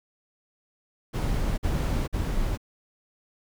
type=noise bursts; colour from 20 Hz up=brown; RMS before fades=-26 dBFS; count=3; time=1.13-2.576 s; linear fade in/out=20 ms; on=450 ms; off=48 ms; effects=none